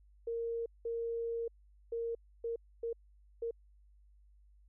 sine tone bursts at uneven times, 463.3 Hz, A#4, 11 cents flat, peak -34 dBFS, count 6, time 0.27-0.66 / 0.85-1.48 / 1.92-2.15 / 2.44-2.56 / 2.83-2.93 / 3.42-3.51 s, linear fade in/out 5 ms, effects added 50 Hz sine -60 dBFS peak until 4.68 s

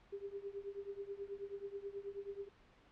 sine tone with tremolo, 399.1 Hz, G4, 31 cents sharp, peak -39 dBFS, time 0.12-2.49 s, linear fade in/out 10 ms, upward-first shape triangle, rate 9.3 Hz, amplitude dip 95%, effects pink hiss -66 dBFS RMS until 2.91 s + low-pass 3000 Hz 12 dB/octave

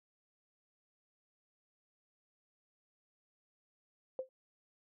sine tone with exponential decay, 520 Hz, C5, 11 cents flat, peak -31 dBFS, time 4.19-4.29 s, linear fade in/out 1 ms, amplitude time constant 21 ms, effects none

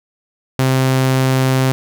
sawtooth tone, 131.2 Hz, C3, 5 cents sharp, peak -8 dBFS, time 0.59-1.72 s, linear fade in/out 0 ms, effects none

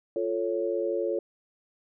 sine chord, F augmented, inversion none, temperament equal, 349.2 / 440 / 554.4 Hz, F4 / A4 / C#5, 0 / 0 / 0 cents, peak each -30 dBFS, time 0.16-1.19 s, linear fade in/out 2 ms, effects none

